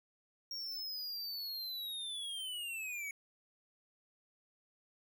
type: linear sweep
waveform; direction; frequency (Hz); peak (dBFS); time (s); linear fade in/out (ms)
square; down; 5588 to 2217; -40; 0.51-3.11; 2
effects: none